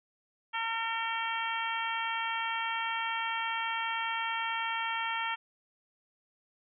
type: harmonic tone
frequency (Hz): 454.9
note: A#4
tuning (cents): -42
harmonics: 2 / 3 / 4 / 5 / 6 / 7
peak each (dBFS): -35 / -37 / -38 / -39 / -40 / -40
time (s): 0.53-5.36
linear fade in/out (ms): 20
effects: none